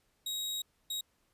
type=tone bursts at uneven times; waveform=sawtooth; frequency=3800 Hz; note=A#7; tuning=33 cents sharp; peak=-31 dBFS; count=2; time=0.26-0.62 / 0.9-1.01 s; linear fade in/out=5 ms; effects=pink hiss -74 dBFS RMS until 1.33 s + resampled to 32000 Hz